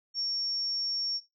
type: tone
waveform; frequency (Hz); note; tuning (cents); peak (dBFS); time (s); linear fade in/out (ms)
sine; 5500; F8; -27; -29; 0.14-1.21; 50
effects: noise-tail reverb RT60 0.2 s tail -17 dB re dry